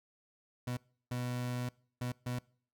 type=tone bursts at uneven times; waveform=30% pulse; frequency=123.47 Hz; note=B2; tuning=in tune; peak=-32 dBFS; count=4; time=0.67-0.77 / 1.11-1.69 / 2.01-2.12 / 2.26-2.39 s; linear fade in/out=5 ms; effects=noise-tail reverb RT60 0.5 s tail -24 dB re dry